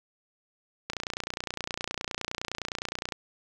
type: click train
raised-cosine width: 0.2 ms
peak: -14 dBFS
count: 67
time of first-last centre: 0.9-3.122 s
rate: 29.7 Hz
effects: none